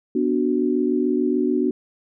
sine chord, B minor, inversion none, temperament equal, 246.9 / 293.7 / 370 Hz, B3 / D4 / F#4, 0 / 0 / 0 cents, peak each -22 dBFS, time 0.15-1.71 s, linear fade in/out 5 ms, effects none

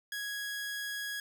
sawtooth tone, 1661.2 Hz, G#6, in tune, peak -32 dBFS, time 0.12-1.2 s, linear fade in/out 2 ms, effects none

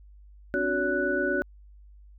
sine tone cluster, 263.6 / 292 / 367.9 / 568 / 1482 Hz, C4 / D4 / F#4 / C#5 / F#6, +13 / -10 / -10 / +42 / +2 cents, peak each -33 / -33 / -29 / -30 / -28 dBFS, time 0.54-1.42 s, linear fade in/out 0 ms, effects added 50 Hz sine -48 dBFS peak until 2.18 s

